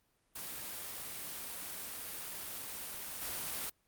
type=noise with level steps; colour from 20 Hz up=white; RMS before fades=-43 / -39 dBFS; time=0.35-3.7 s; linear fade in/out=10 ms; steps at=3.21 s; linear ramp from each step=10 ms; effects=pink hiss -75 dBFS RMS until 3.87 s + Opus 32 kbps